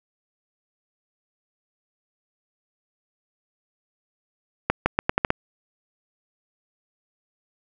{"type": "accelerating click train", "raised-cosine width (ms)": 0.5, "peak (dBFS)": -3, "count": 7, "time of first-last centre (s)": [4.7, 5.304], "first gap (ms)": 160, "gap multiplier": 0.81, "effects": []}